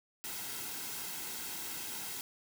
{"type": "noise with comb filter", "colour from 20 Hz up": "white", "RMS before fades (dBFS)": -41, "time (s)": [0.24, 2.21], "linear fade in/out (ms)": 0, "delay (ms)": 1.7, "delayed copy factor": -0.55, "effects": []}